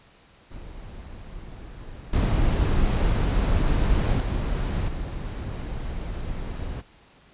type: noise with level steps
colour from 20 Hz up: brown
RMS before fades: -39 / -21 / -25 / -31 dBFS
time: 0.5-6.82 s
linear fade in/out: 20 ms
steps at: 2.13 / 4.2 / 4.88 s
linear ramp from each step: 5 ms
effects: pink hiss -55 dBFS RMS until 7.33 s + resampled to 8000 Hz

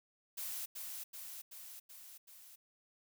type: noise with echo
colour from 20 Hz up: blue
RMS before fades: -42 dBFS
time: 0.37-0.66 s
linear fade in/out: 10 ms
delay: 380 ms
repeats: 5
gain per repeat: -3 dB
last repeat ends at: 2.56 s
effects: none

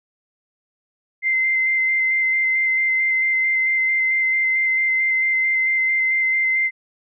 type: tone with vibrato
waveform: sine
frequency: 2076 Hz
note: C7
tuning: 14 cents flat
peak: -16 dBFS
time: 1.22-6.71 s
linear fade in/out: 50 ms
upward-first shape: square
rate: 4.5 Hz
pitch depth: 10 cents each way
effects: none

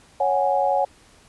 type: chord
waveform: sine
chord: C# suspended fourth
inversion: none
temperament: equal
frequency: 554.4 / 740 / 830.6 Hz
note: C#5 / F#5 / G#5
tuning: 0 / 0 / 0 cents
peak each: -22 dBFS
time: 0.2-0.85 s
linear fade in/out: 5 ms
effects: pink hiss -53 dBFS RMS until 1.28 s + resampled to 24000 Hz

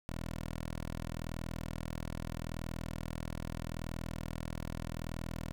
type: tone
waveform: 10% pulse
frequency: 40.79 Hz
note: E1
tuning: 17 cents flat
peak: -30 dBFS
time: 0.09-5.52 s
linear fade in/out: 0 ms
effects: none

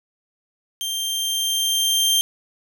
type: tone with level ramp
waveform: sawtooth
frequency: 3166 Hz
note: G7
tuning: 17 cents sharp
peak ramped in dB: -21 to -12 dBFS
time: 0.81-2.21 s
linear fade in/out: 0 ms
effects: none

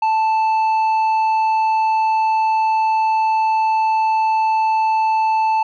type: tone with tanh clipping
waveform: sine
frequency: 880 Hz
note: A5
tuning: in tune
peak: -15 dBFS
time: 0.02-5.63 s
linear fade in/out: 5 ms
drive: 6 dB
effects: none

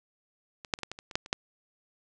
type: clicks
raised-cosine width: 0.2 ms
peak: -24 / -8 / -28 / -16 / -20 / -26 / -26 / -9 / -27 / -9 dBFS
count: 10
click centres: 0.648 / 0.738 / 0.789 / 0.833 / 0.916 / 0.989 / 1.112 / 1.155 / 1.261 / 1.329 s
effects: resampled to 22050 Hz + 8-bit

